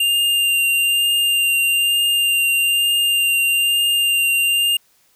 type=tone with vibrato; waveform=square; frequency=2794 Hz; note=F7; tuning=in tune; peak=-15 dBFS; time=0-4.77 s; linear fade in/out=5 ms; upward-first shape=triangle; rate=1.1 Hz; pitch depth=15 cents each way; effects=white hiss -58 dBFS RMS until 5.15 s